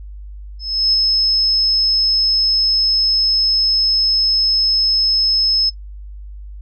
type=tone with ADSR envelope; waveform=sine; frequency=5190 Hz; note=E8; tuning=28 cents flat; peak=-10 dBFS; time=0.59-5.7 s; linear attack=340 ms; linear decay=16 ms; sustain=-2 dB; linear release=13 ms; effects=noise-tail reverb RT60 0.1 s tail -18 dB re dry + added 50 Hz sine -30 dBFS peak until 6.61 s